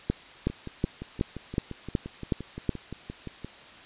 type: two click trains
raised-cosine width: 3 ms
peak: -11 / -23 dBFS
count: 8 / 18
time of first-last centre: 0.1-2.693 / 0.5-3.446 s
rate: 2.7 / 5.77 Hz
effects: white hiss -48 dBFS RMS until 3.85 s + resampled to 8000 Hz